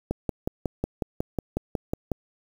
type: click train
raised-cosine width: 2 ms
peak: -12 dBFS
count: 12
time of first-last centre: 0.11-2.117 s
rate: 5.48 Hz
effects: 7-bit